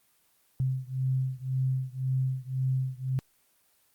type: beating tone pair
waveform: sine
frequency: 130 / 131.9 Hz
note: C3 / C3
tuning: -11 / +14 cents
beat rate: 1.9 Hz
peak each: -29 / -30 dBFS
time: 0.6-3.19 s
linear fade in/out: 0 ms
effects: white hiss -67 dBFS RMS until 3.94 s + Opus 24 kbps